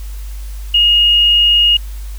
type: tone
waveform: sine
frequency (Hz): 2862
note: F7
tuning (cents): +42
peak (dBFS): -7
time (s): 0.74-1.77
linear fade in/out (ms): 5
effects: added 50 Hz sine -23 dBFS peak until 2.18 s + white hiss -41 dBFS RMS until 2.18 s